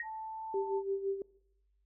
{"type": "tone with exponential decay", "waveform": "sine", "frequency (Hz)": 1879, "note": "A#6", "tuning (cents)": 13, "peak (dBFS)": -32, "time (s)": [0, 0.11], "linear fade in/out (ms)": 2, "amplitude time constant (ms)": 23}
{"type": "tone with pitch glide", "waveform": "sine", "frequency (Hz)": [878, 884.6], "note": ["A5", "A5"], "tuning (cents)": [-4, 9], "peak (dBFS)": -39, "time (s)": [0.02, 0.83], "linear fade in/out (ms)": 50, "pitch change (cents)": 13, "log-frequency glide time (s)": [0.15, 0.48]}
{"type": "tone with tremolo", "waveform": "sine", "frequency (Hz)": 392, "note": "G4", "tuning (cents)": 0, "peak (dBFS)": -29, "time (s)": [0.54, 1.22], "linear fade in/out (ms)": 2, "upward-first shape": "sine", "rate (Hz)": 5.9, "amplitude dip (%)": 70}
{"effects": ["noise-tail reverb RT60 0.8 s tail -22 dB re dry", "added 50 Hz sine -70 dBFS peak until 1.85 s"]}